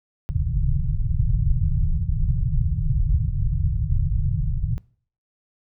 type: low-pass noise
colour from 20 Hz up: pink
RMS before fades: -21 dBFS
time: 0.29-4.78 s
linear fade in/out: 0 ms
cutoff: 160 Hz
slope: 96 dB/octave
effects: noise-tail reverb RT60 0.5 s tail -23 dB re dry

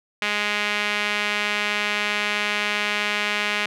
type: tone with band-pass filter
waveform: sawtooth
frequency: 207.7 Hz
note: G#3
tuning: in tune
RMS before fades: -24 dBFS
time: 0.22-3.66 s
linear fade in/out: 2 ms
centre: 2400 Hz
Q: 1.9
effects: none

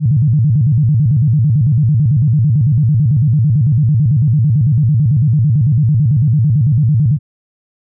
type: tone with vibrato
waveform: sine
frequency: 130.81 Hz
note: C3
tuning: in tune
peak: -8 dBFS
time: 0-7.19 s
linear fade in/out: 50 ms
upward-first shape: square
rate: 9 Hz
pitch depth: 260 cents each way
effects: none

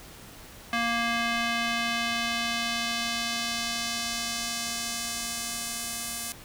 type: tone with band-pass filter sweep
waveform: square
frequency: 233.4 Hz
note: A#3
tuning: 2 cents sharp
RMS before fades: -30 dBFS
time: 0.73-6.32 s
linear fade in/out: 0 ms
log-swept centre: 2000 to 10000 Hz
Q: 0.96
effects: pink hiss -47 dBFS RMS until 6.44 s

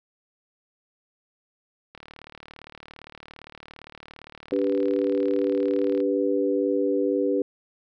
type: click train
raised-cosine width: 0.3 ms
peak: -26 dBFS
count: 153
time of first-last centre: 1.95-6.003 s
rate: 37.5 Hz
type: chord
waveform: sine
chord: G major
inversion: second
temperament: equal with one note detuned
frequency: 287.8 / 392 / 493.9 Hz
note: D4 / G4 / B4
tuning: -35 / 0 / 0 cents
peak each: -25 dBFS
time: 4.52-7.42 s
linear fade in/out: 2 ms
effects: none

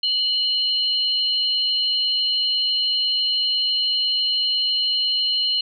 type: tone pair together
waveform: sine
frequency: 2960 / 4186 Hz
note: F#7 / C8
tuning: 0 / 0 cents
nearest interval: tritone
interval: 600 cents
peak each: -21 dBFS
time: 0.03-5.61 s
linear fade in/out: 5 ms
effects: none

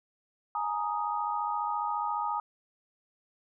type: chord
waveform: sine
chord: Ab suspended second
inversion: none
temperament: equal with one note detuned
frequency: 837.8 / 932.3 / 1244.5 Hz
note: Ab5 / Bb5 / Eb6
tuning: +15 / 0 / 0 cents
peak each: -33 dBFS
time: 0.55-2.4 s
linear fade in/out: 2 ms
effects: none

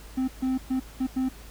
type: tone bursts at uneven times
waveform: triangle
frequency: 260 Hz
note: C4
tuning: 11 cents flat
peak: -21 dBFS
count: 5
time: 0.17-0.28 / 0.42-0.58 / 0.7-0.8 / 1-1.07 / 1.16-1.29 s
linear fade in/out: 10 ms
effects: added 53 Hz sine -44 dBFS peak until 1.5 s + pink hiss -49 dBFS RMS until 1.5 s

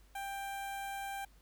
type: tone with notch filter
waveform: sawtooth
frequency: 790 Hz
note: G5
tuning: 13 cents sharp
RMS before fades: -41 dBFS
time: 0.15-1.25 s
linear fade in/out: 5 ms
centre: 4900 Hz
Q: 1.2
effects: added 50 Hz sine -60 dBFS peak until 1.41 s + pink hiss -68 dBFS RMS until 1.41 s

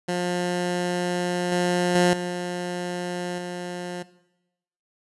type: tone with level steps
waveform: 15% pulse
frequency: 177.6 Hz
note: F3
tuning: 29 cents sharp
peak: -17 / -14 / -10 / -21 / -24 dBFS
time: 0.08-4.03 s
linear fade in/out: 10 ms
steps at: 1.52 / 1.95 / 2.13 / 3.38 s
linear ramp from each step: 2 ms
effects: noise-tail reverb RT60 0.9 s tail -17 dB re dry + resampled to 24000 Hz

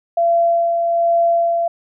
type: tone with tremolo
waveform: sine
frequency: 680 Hz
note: F5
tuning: 46 cents flat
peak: -11 dBFS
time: 0.17-1.68 s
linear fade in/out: 5 ms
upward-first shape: sine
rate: 1.2 Hz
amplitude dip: 35%
effects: none

